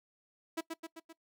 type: tone with echo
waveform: sawtooth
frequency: 327.2 Hz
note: E4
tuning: 13 cents flat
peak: -29 dBFS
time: 0.57-0.61 s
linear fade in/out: 10 ms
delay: 130 ms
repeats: 4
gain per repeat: -4 dB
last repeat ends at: 1.13 s
effects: noise-tail reverb RT60 0.1 s tail -20 dB re dry